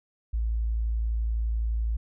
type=tone; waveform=sine; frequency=55.9 Hz; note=A1; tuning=28 cents sharp; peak=-24 dBFS; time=0.33-1.97 s; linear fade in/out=10 ms; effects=none